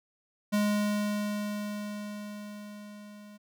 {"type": "tone with level ramp", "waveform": "square", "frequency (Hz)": 207.7, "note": "G#3", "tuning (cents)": 0, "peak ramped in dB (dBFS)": [-24, -48], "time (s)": [0.52, 3.38], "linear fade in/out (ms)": 20, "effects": []}